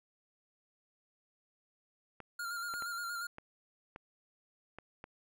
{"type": "clicks", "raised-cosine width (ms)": 0.5, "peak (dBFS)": -31, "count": 7, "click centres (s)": [2.203, 2.739, 2.823, 3.384, 3.961, 4.786, 5.041]}
{"type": "tone with vibrato", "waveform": "square", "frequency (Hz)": 1400, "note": "F6", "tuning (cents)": 4, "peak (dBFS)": -38, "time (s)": [2.39, 3.27], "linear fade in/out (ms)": 5, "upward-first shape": "square", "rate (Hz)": 8.5, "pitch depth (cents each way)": 31}
{"effects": []}